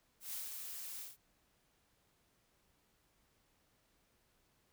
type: noise with ADSR envelope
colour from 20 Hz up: blue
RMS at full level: -42 dBFS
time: 0.2-1.17 s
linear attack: 130 ms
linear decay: 170 ms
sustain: -4 dB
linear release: 160 ms
effects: pink hiss -75 dBFS RMS until 4.72 s